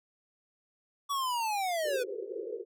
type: linear sweep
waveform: square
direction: down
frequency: 1145 to 478.9 Hz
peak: -30 dBFS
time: 1.09-2.04 s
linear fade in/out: 20 ms
type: band-pass noise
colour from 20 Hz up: white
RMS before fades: -38 dBFS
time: 1.83-2.65 s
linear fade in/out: 50 ms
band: 360 to 500 Hz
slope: 96 dB/octave
effects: none